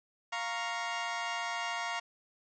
20% pulse chord, Bb minor, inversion second, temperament equal, 698.5 / 932.3 / 1108.7 Hz, F5 / Bb5 / Db6, 0 / 0 / 0 cents, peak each -33 / -32 / -35 dBFS, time 0.32-2 s, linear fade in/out 10 ms, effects resampled to 16000 Hz + 10-bit

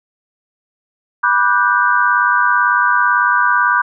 sine chord, G major seventh, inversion first, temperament just, 980 / 1176 / 1470 / 1568 Hz, B5 / D6 / F#6 / G6, -14 / +2 / -12 / 0 cents, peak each -16 dBFS, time 1.23-3.82 s, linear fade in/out 10 ms, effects none

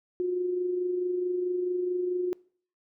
sine tone with amplitude modulation, 360 Hz, F#4, 47 cents flat, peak -24 dBFS, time 0.2-2.33 s, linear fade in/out 0 ms, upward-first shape sine, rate 24.6 Hz, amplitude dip 40%, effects noise-tail reverb RT60 0.5 s tail -25 dB re dry

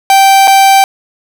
45% pulse tone with dropouts, 780 Hz, G5, 9 cents flat, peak -3 dBFS, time 0.1-0.84 s, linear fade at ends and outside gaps 1 ms, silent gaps 0.474-0.478 s, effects none

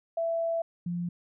sine tone pair in turn, 665 / 174.16 Hz, E5 / F3, +15 / -5 cents, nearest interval octave + major seventh, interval 2320 cents, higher first, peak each -26 / -29 dBFS, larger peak first, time 0.17-0.62 / 0.86-1.09 s, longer first, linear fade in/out 5 ms, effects none

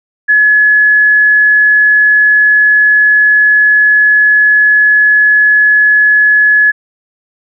sine tone, 1700 Hz, G#6, 40 cents sharp, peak -4 dBFS, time 0.28-6.72 s, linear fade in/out 20 ms, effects none

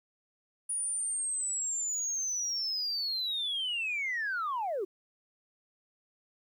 sine linear sweep, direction down, 9710 to 346.9 Hz, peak -29 dBFS, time 0.69-4.85 s, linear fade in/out 10 ms, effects tanh soft clip ceiling -27 dBFS + 11-bit

